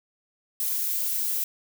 violet noise, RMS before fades -27 dBFS, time 0.6-1.44 s, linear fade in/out 2 ms, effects none

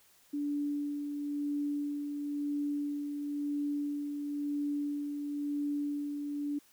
sine tone with tremolo, 289.9 Hz, D4, 22 cents flat, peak -30 dBFS, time 0.33-6.59 s, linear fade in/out 10 ms, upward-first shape sine, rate 0.98 Hz, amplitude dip 40%, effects white hiss -64 dBFS RMS until 6.72 s

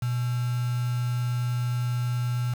sine tone with quantisation, 122.3 Hz, B2, 16 cents flat, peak -24 dBFS, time 0.02-2.54 s, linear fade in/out 5 ms, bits 6, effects none

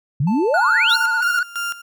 sine exponential sweep, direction up, 127 to 4435 Hz, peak -15 dBFS, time 0.2-0.96 s, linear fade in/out 5 ms
triangle tone with pitch glide, 880 to 893.8 Hz, A5 to A5, 0 to +27 cents, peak -23 dBFS, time 0.27-1.21 s, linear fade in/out 5 ms, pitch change +27 cents, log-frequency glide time 0.71-0.93 s
triangle tone with vibrato, 1435 Hz, F6, 47 cents sharp, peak -15 dBFS, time 0.54-1.43 s, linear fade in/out 2 ms, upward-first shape sine, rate 15 Hz, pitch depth 50 cents each way
35% pulse tone with tremolo, 1396.9 Hz, F6, in tune, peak -20 dBFS, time 0.89-1.82 s, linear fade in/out 10 ms, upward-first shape square, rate 3 Hz, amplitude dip 80%
effects none

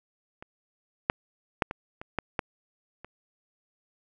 clicks, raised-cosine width 0.5 ms, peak -27 / -6 / -7 / -18 / -24 / -12 / -11 / -27 dBFS, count 8, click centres 0.425 / 1.099 / 1.622 / 1.711 / 2.015 / 2.187 / 2.392 / 3.046 s, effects none

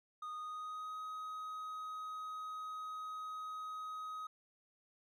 triangle tone with pitch glide, 1235 to 1260.9 Hz, D#6 to D#6, -13 to +23 cents, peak -40 dBFS, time 0.22-4.27 s, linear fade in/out 5 ms, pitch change +36 cents, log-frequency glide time 0.34-0.98 s, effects none

